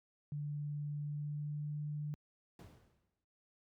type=tone with pitch glide; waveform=sine; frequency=146.83 to 148.71 Hz; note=D3 to D3; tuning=0 to +22 cents; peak=-37 dBFS; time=0.32-2.14 s; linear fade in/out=0 ms; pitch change=+22 cents; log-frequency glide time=0.99-1.77 s
type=noise with exponential decay; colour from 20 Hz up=brown; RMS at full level=-47 dBFS; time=2.59-3.24 s; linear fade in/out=2 ms; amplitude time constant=140 ms
effects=high-pass 80 Hz 12 dB/octave